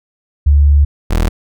sine / 30% pulse tone pair in turn, 72.1 / 40.58 Hz, D2 / E1, -31 / -26 cents, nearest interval minor seventh, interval 995 cents, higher first, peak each -5 / -8 dBFS, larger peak first, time 0.46-0.85 / 1.1-1.29 s, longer first, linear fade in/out 10 ms, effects none

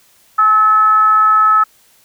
sine tone with frequency modulation, 1292 Hz, E6, 35 cents flat, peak -7 dBFS, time 0.38-1.64 s, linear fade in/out 10 ms, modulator 450 Hz, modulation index 0.28, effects white hiss -51 dBFS RMS until 2.04 s

